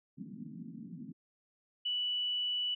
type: band-pass noise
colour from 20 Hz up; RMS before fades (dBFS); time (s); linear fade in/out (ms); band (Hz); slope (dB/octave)
pink; -46; 0.17-1.13; 10; 160 to 270; 48
type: tone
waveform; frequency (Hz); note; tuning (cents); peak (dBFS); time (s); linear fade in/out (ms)
sine; 2960; F#7; 0; -31; 1.85-2.75; 10
effects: none